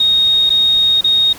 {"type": "tone with dropouts", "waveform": "sine", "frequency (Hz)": 3728, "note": "A#7", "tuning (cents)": -1, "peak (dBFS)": -9, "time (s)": [0, 1.33], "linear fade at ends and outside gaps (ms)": 5, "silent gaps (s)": [[0.495, 0.502], [1.01, 1.042]], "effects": ["pink hiss -35 dBFS RMS until 1.38 s"]}